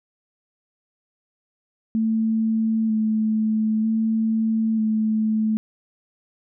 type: tone with vibrato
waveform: sine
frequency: 220 Hz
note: A3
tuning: in tune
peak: -18 dBFS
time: 1.95-5.57 s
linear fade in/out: 0 ms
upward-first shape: square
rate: 0.53 Hz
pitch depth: 17 cents each way
effects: none